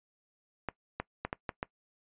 clicks, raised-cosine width 0.5 ms, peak -18 dBFS, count 6, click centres 0.687 / 1 / 1.25 / 1.329 / 1.492 / 1.629 s, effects noise-tail reverb RT60 0.1 s tail -21 dB re dry + resampled to 8000 Hz

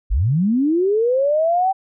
sine linear sweep, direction up, 38.46 to 780 Hz, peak -14 dBFS, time 0.1-1.73 s, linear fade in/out 20 ms, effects none

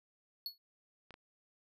square tone with exponential decay, 4380 Hz, C#8, 22 cents flat, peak -35 dBFS, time 0.46-0.58 s, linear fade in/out 1 ms, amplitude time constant 24 ms
clicks, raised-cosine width 0.3 ms, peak -35 / -36 dBFS, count 2, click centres 1.107 / 1.141 s
effects none

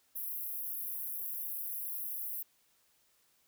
pink high-pass noise, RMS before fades -39 dBFS, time 0.15-2.43 s, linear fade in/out 10 ms, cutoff 11000 Hz, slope 96 dB/octave, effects white hiss -71 dBFS RMS until 3.47 s

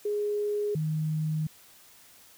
sine tone pair in turn, 415.3 / 155.56 Hz, G#4 / D#3, 0 / 0 cents, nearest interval octave + perfect fourth, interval 1700 cents, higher first, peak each -26 dBFS, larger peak neither, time 0.05-0.75 / 0.75-1.47 s, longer second, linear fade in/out 5 ms, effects white hiss -55 dBFS RMS until 2.37 s

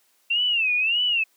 sine tone with vibrato, 2699 Hz, E7, 40 cents sharp, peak -19 dBFS, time 0.3-1.24 s, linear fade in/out 10 ms, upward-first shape sine, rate 1.7 Hz, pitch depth 170 cents each way, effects white hiss -64 dBFS RMS until 1.36 s + high-pass 300 Hz 12 dB/octave

